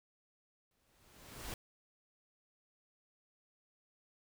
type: noise with exponential growth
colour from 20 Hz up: pink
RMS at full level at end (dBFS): -42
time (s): 0.71-1.54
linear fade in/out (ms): 2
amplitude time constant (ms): 180
effects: none